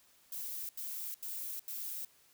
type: noise bursts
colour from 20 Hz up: violet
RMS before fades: -41 dBFS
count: 4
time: 0.32-2.049 s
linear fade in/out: 2 ms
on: 370 ms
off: 83 ms
effects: white hiss -66 dBFS RMS until 2.33 s

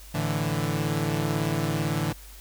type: chord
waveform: sawtooth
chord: A suspended fourth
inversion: none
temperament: equal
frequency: 110 / 146.83 / 164.81 Hz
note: A2 / D3 / E3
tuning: 0 / 0 / 0 cents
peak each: -27 / -24 / -25 dBFS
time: 0.14-2.13 s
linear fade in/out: 10 ms
effects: added 50 Hz sine -44 dBFS peak until 2.4 s + white hiss -49 dBFS RMS until 2.4 s

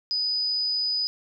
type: tone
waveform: sine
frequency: 4978 Hz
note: D#8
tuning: in tune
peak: -23 dBFS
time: 0.11-1.07 s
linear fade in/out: 0 ms
effects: none

